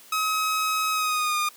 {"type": "tone with pitch glide", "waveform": "sawtooth", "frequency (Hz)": [1274, 1216.5], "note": ["D#6", "D#6"], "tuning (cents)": [41, -39], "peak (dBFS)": -19, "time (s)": [0.12, 1.49], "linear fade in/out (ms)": 5, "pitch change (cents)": -80, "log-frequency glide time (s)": [0.92, 1.38], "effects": ["white hiss -50 dBFS RMS until 1.56 s", "high-pass 200 Hz 12 dB/octave"]}